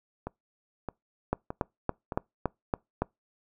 two click trains, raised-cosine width 1 ms, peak -20 / -12 dBFS, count 4 / 7, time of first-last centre 0.27-2.122 / 1.33-3.02 s, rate 1.62 / 3.55 Hz, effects noise-tail reverb RT60 0.2 s tail -26 dB re dry

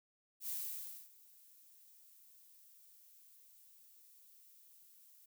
violet noise with ADSR envelope, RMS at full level -40 dBFS, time 0.4-5.26 s, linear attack 92 ms, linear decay 590 ms, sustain -23 dB, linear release 9 ms, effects none

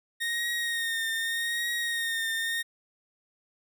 30% pulse tone with vibrato, 1852 Hz, A#6, 12 cents flat, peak -25 dBFS, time 0.2-2.63 s, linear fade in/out 20 ms, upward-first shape triangle, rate 0.83 Hz, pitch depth 42 cents each way, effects none

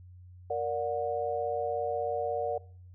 sine chord, Bb augmented, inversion none, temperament just, 466.2 / 582.7 / 728.4 Hz, Bb4 / D5 / F#5, 0 / -14 / -27 cents, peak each -33 dBFS, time 0.5-2.58 s, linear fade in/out 5 ms, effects noise-tail reverb RT60 0.6 s tail -23 dB re dry + added 90 Hz sine -48 dBFS peak until 2.94 s

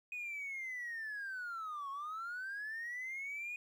triangle linear two-way sweep, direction down then up, 2498 to 1085 to 2474 Hz, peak -37 dBFS, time 0.12-3.56 s, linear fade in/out 2 ms, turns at 1.9 s, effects tanh soft clip ceiling -36 dBFS + 12-bit

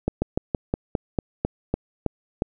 slowing click train, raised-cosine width 2 ms, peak -8 dBFS, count 11, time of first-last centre 0.08-2.421 s, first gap 140 ms, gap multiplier 1.11, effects none

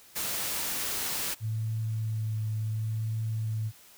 white noise, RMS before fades -32 dBFS, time 0.15-1.35 s, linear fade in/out 20 ms
sine tone with vibrato, 109.8 Hz, A2, 3 cents flat, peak -28 dBFS, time 1.4-3.72 s, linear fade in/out 50 ms, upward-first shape triangle, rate 0.69 Hz, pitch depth 21 cents each way
effects white hiss -55 dBFS RMS until 3.97 s

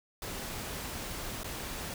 pink noise with dropouts, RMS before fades -39 dBFS, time 0.22-1.94 s, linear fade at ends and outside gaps 2 ms, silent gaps 1.434-1.443 s, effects none

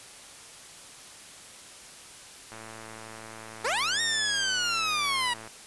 click train, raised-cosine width 0.5 ms, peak -28 dBFS, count 329, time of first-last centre 2.52-5.475 s, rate 111 Hz
15% pulse linear two-way sweep, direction up then down, 399.3 to 1864.7 to 948 Hz, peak -19 dBFS, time 3.64-5.34 s, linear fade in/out 10 ms, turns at 4.01 s
effects white hiss -47 dBFS RMS until 5.66 s + resampled to 24000 Hz

